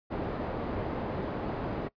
white low-pass noise, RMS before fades -34 dBFS, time 0.1-1.89 s, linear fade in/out 20 ms, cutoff 600 Hz, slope 12 dB/octave, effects noise-tail reverb RT60 0.1 s tail -21 dB re dry + resampled to 11025 Hz

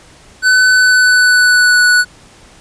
square tone with pitch glide, 1509 to 1476.2 Hz, F#6 to F#6, +34 to -4 cents, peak -7 dBFS, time 0.42-2.05 s, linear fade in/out 50 ms, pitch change -38 cents, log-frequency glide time 0.69-1.81 s, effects pink hiss -42 dBFS RMS until 2.6 s + resampled to 22050 Hz

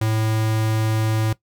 square tone, 109.9 Hz, A2, 2 cents flat, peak -19 dBFS, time 0.01-1.33 s, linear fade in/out 5 ms, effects noise-tail reverb RT60 0.1 s tail -18 dB re dry

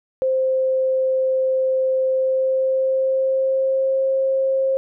sine tone with pitch glide, 523 to 533.4 Hz, C5 to C5, -1 to +33 cents, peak -16 dBFS, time 0.22-4.77 s, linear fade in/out 0 ms, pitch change +34 cents, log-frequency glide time 2.08-4.03 s, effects none

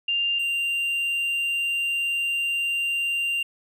sine / triangle tone pair in turn, 2794 / 2781 Hz, F7 / F7, 0 / -8 cents, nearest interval unison, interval 8 cents, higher first, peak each -21 dBFS, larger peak neither, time 0.08-0.39 / 0.39-3.43 s, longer second, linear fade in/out 5 ms, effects none

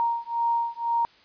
sine beating tone pair, 932.3 / 934.3 Hz, A#5 / A#5, 0 / +4 cents, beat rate 2 Hz, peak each -26 dBFS, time 0-1.05 s, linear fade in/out 0 ms, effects white hiss -56 dBFS RMS until 1.24 s + resampled to 11025 Hz

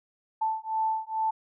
sine beating tone pair, 880 / 882.3 Hz, A5 / A5, 0 / +5 cents, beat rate 2.3 Hz, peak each -29 dBFS, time 0.41-1.31 s, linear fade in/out 10 ms, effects none

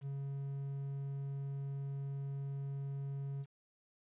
triangle tone with quantisation, 138.59 Hz, C#3, in tune, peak -36 dBFS, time 0.01-3.46 s, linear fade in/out 50 ms, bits 11, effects resampled to 8000 Hz

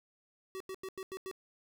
square tone bursts, 379.8 Hz, F#4, 45 cents sharp, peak -40 dBFS, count 6, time 0.55-1.313 s, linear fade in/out 0 ms, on 53 ms, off 89 ms, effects none

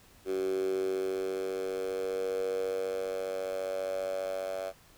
10% pulse tone with high-pass filter sweep, 94.8 Hz, F#2, 43 cents sharp, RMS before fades -33 dBFS, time 0.25-4.73 s, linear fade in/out 50 ms, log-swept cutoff 360 to 620 Hz, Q 7.9, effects pink hiss -59 dBFS RMS until 4.97 s

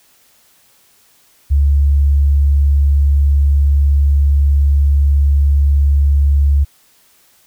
sine tone, 70.8 Hz, C#2, 37 cents sharp, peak -8 dBFS, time 1.5-6.65 s, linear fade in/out 20 ms, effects white hiss -52 dBFS RMS until 7.46 s

